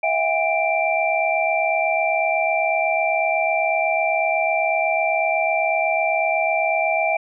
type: tone cluster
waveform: sine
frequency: 652 / 720 / 806 / 2354 Hz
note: E5 / F#5 / G5 / D7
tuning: -19 / -47 / +48 / +3 cents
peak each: -21 / -25 / -25 / -22 dBFS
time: 0.03-7.17 s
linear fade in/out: 5 ms
effects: none